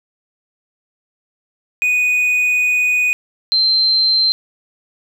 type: tone pair in turn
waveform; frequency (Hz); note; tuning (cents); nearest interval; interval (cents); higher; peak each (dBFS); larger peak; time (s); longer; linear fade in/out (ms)
triangle / sine; 2481 / 4124; D#7 / C8; -6 / -26; major sixth; 880; second; -11; neither; 1.82-3.13 / 3.52-4.32; first; 0
effects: none